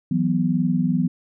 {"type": "chord", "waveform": "sine", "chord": "E suspended second", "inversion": "none", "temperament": "equal with one note detuned", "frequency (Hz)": [164.81, 185, 247.8], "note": ["E3", "F#3", "B3"], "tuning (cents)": [0, 0, 6], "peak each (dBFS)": -22, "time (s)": [0.11, 1.08], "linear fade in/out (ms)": 5, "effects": []}